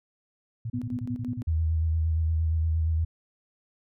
sine tone bursts, 114 Hz, A#2, 38 cents flat, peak -29 dBFS, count 9, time 0.65-1.42 s, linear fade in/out 5 ms, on 50 ms, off 40 ms
sine tone with tremolo, 246.9 Hz, B3, in tune, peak -29 dBFS, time 0.73-1.43 s, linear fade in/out 10 ms, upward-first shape square, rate 5.8 Hz, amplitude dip 60%
sine tone with vibrato, 80.4 Hz, E2, 43 cents flat, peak -22 dBFS, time 1.47-3.05 s, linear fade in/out 10 ms, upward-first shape square, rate 8.6 Hz, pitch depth 26 cents each way
effects none

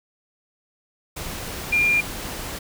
sine tone in noise, 2400 Hz, D7, 37 cents sharp, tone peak -16 dBFS, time 1.72-2.01 s, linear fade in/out 10 ms, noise pink, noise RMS -32 dBFS, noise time 1.16-2.59 s, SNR +13 dB, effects none

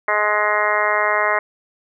harmonic tone, 210 Hz, G#3, 19 cents sharp, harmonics 2 / 3 / 4 / 5 / 6 / 7 / 8 / 9 / 10, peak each -28 / -22 / -26 / -22 / -24 / -27 / -28 / -22 / -25 dBFS, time 0.08-1.39 s, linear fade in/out 2 ms, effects none

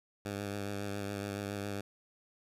10% pulse tone with vibrato, 100.9 Hz, G#2, 49 cents flat, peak -28 dBFS, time 0.25-1.81 s, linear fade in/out 5 ms, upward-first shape triangle, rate 7.2 Hz, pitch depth 34 cents each way, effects resampled to 32000 Hz

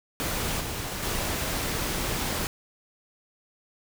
pink noise with level steps, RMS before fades -29 / -33 / -29 dBFS, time 0.2-2.47 s, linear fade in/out 0 ms, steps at 0.6 / 1.02 s, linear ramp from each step 10 ms, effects none

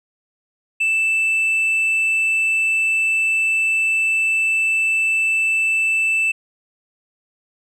triangle tone with tanh clipping, 2645 Hz, E7, 5 cents sharp, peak -16 dBFS, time 0.8-6.32 s, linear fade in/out 10 ms, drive 7 dB, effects none

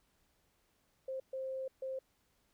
sine tone bursts at uneven times, 527 Hz, C5, 12 cents sharp, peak -37 dBFS, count 3, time 1.08-1.2 / 1.33-1.68 / 1.82-1.99 s, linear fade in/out 5 ms, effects pink hiss -75 dBFS RMS until 2.53 s

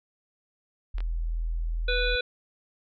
sine tone, 41.2 Hz, E1, in tune, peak -26 dBFS, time 0.94-2.16 s, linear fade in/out 10 ms
clicks, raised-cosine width 0.3 ms, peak -26 dBFS, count 2, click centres 0.983 / 1.005 s
harmonic tone, 493.9 Hz, B4, in tune, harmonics 1 / 3 / 5 / 7 / 8, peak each -29 / -29 / -32 / -34 / -33 dBFS, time 1.88-2.21 s, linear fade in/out 5 ms
effects none

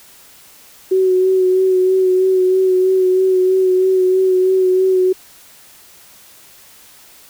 sine tone with vibrato, 373.3 Hz, F#4, 15 cents sharp, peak -10 dBFS, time 0.91-5.13 s, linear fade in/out 10 ms, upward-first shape sine, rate 3.1 Hz, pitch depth 23 cents each way, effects white hiss -44 dBFS RMS until 7.29 s

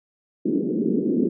pink band-pass noise, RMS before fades -22 dBFS, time 0.45-1.29 s, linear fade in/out 10 ms, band 190 to 410 Hz, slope 48 dB/octave, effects none

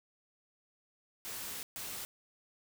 white noise bursts at uneven times, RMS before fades -42 dBFS, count 2, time 1.25-1.63 / 1.76-2.05 s, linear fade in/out 0 ms, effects none

